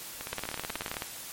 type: two click trains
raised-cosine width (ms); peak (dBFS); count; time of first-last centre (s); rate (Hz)
0.3; -20 / -16; 13 / 14; 0.21-0.942 / 0.33-1.021; 16.4 / 18.8
effects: white hiss -42 dBFS RMS until 1.32 s + MP3 64 kbps